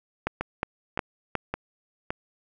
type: two click trains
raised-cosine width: 0.5 ms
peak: -10 / -13 dBFS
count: 4 / 4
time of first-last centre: 0.27-1.353 / 0.41-2.105 s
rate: 2.77 / 1.77 Hz
effects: none